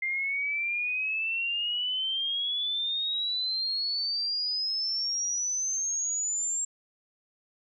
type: exponential sweep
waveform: sine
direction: up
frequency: 2093 to 7490 Hz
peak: -27 dBFS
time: 0.02-6.65 s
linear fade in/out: 5 ms
effects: none